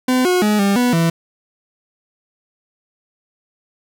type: tone with pitch steps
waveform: 40% pulse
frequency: 254.4 / 362.4 / 210.6 / 199.1 / 245.9 / 166.2 Hz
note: C4 / F#4 / G#3 / G3 / B3 / E3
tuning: -48 / -36 / +24 / +27 / -7 / +15 cents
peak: -12 dBFS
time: 0.08-1.1 s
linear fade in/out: 5 ms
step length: 170 ms
effects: none